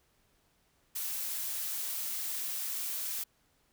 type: noise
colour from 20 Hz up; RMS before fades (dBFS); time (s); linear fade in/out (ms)
blue; -36; 0.95-3.24; 10
effects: pink hiss -71 dBFS RMS until 3.72 s